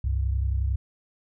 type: tone pair together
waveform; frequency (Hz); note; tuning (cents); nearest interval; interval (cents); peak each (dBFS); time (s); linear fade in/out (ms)
sine; 66.92 / 98; C2 / G2; +40 / 0; perfect fifth; 660; -23 / -29; 0.04-0.76; 5
effects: none